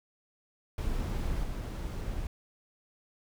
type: noise with level steps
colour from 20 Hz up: brown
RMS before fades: -32 / -35 dBFS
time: 0.78-2.27 s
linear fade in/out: 2 ms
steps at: 1.43 s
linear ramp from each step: 10 ms
effects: none